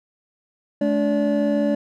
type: tone cluster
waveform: triangle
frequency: 214.6 / 288.7 / 576 Hz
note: A3 / D4 / D5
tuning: -43 / -30 / -34 cents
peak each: -20 dBFS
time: 0.81-1.75 s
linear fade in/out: 5 ms
effects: none